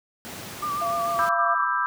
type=high-pass noise; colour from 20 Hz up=pink; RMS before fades=-38 dBFS; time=0.25-1.29 s; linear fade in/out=0 ms; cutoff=120 Hz; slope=12 dB/octave
type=tone with vibrato; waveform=sine; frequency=1177 Hz; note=D6; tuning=3 cents sharp; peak=-25 dBFS; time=0.62-1.67 s; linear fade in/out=10 ms; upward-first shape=sine; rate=6.8 Hz; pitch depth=44 cents each way
type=tone; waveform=sine; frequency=684 Hz; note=F5; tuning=36 cents flat; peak=-26 dBFS; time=0.81-1.55 s; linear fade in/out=10 ms
type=chord; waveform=sine; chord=E minor seventh; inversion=second; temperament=just; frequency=988.9 / 1186.7 / 1318.5 / 1582.2 Hz; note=B5 / D6 / E6 / G6; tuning=+2 / +18 / 0 / +16 cents; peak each=-27 dBFS; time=1.19-1.86 s; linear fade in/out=0 ms
effects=none